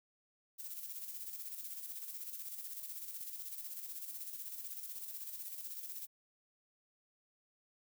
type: noise with tremolo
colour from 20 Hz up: violet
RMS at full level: -44 dBFS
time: 0.58-6.07 s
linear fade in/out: 20 ms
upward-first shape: square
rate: 16 Hz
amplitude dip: 45%
effects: none